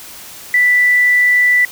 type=tone; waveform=sine; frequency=1975.5 Hz; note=B6; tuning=in tune; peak=-8 dBFS; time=0.54-1.65 s; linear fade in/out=2 ms; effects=white hiss -34 dBFS RMS until 1.71 s